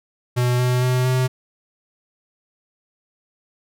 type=tone with pitch steps; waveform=square; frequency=123.47 / 125.05 / 126.65 / 128.27 Hz; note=B2 / B2 / B2 / C3; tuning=0 / +22 / +44 / -34 cents; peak=-17 dBFS; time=0.36-1.28 s; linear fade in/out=20 ms; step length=230 ms; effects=none